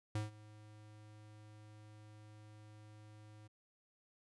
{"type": "tone with ADSR envelope", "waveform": "square", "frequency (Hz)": 106.6, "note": "G#2", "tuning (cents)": 46, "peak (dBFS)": -35, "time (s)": [0.15, 3.48], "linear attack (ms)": 4, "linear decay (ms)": 150, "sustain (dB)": -21, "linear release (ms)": 14, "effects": ["resampled to 24000 Hz"]}